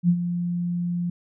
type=tone with ADSR envelope; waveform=sine; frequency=174.61 Hz; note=F3; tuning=in tune; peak=-13 dBFS; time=0.03-1.1 s; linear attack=58 ms; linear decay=68 ms; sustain=-10 dB; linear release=5 ms; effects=none